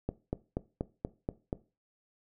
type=click train; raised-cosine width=2 ms; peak=-18 dBFS; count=7; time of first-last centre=0.09-1.529 s; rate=4.17 Hz; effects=noise-tail reverb RT60 0.3 s tail -18 dB re dry